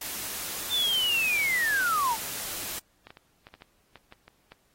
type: noise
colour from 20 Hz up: white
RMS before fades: -35 dBFS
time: 0.01-2.79 s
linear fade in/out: 5 ms
type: linear sweep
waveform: sine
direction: down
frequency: 3614 to 851 Hz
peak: -23 dBFS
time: 0.69-2.17 s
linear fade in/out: 50 ms
type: clicks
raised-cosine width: 0.3 ms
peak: -30 dBFS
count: 10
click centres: 3.07 / 3.105 / 3.171 / 3.469 / 3.54 / 3.621 / 3.957 / 4.124 / 4.28 / 4.52 s
effects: pink hiss -68 dBFS RMS until 4.74 s + AAC 48 kbps